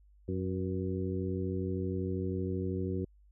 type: harmonic tone with a mistuned harmonic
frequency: 92.7 Hz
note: F#2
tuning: 4 cents sharp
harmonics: 1 / 2 / 3 / 4 / 5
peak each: -35 / -37 / -39 / -37 / -43 dBFS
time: 0.28-3.05 s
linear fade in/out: 5 ms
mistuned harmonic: 5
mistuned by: +48 cents
effects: added 50 Hz sine -58 dBFS peak until 3.31 s